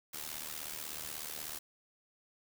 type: noise with amplitude modulation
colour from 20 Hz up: white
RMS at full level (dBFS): -39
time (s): 0.13-1.59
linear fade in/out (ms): 10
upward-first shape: sine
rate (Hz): 76.4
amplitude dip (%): 80
effects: none